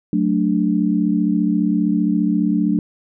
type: chord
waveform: sine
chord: D major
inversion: first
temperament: equal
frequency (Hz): 185 / 220 / 293.7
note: F#3 / A3 / D4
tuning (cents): 0 / 0 / 0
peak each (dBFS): -19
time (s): 0.13-2.79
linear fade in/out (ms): 2
effects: none